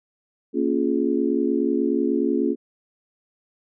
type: chord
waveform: sine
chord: Bb minor seventh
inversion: none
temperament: just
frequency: 233.1 / 279.7 / 349.6 / 419.5 Hz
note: Bb3 / Db4 / F4 / Ab4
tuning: 0 / +16 / +2 / +17 cents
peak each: -25 / -23 / -24 / -26 dBFS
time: 0.53-2.56 s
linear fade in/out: 50 ms
effects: none